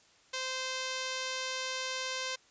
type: tone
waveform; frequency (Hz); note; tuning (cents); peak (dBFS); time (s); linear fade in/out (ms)
5% pulse; 519; C5; -14; -22; 0.33-2.36; 10
effects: white hiss -63 dBFS RMS until 2.5 s + resampled to 16000 Hz